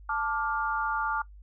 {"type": "chord", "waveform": "sine", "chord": "D minor", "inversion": "second", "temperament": "just", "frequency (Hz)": [881, 1174.7, 1409.6], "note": ["A5", "D6", "F6"], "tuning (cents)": [2, 0, 16], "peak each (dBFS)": -31, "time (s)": [0.09, 1.22], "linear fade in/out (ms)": 5, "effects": ["noise-tail reverb RT60 0.1 s tail -19 dB re dry", "added 50 Hz sine -46 dBFS peak until 1.42 s"]}